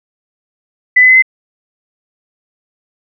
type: tone with pitch steps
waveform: sine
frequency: 1997 / 2017 / 2037 / 2057 Hz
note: B6 / B6 / C7 / C7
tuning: +19 / +36 / -47 / -30 cents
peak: -3 dBFS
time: 0.96-1.224 s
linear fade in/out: 10 ms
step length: 66 ms
effects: none